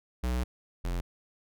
square tone pair in turn, 61.74 / 43.66 Hz, B1 / F1, 0 / 0 cents, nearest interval tritone, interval 600 cents, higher first, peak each -28 / -30 dBFS, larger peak first, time 0.23-0.44 / 0.84-1.01 s, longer first, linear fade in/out 10 ms, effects none

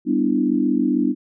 sine chord, E minor seventh, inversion first, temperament equal, 196 / 246.9 / 293.7 / 329.6 Hz, G3 / B3 / D4 / E4, 0 / 0 / 0 / 0 cents, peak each -25 / -20 / -20 / -24 dBFS, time 0.05-1.15 s, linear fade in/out 50 ms, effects none

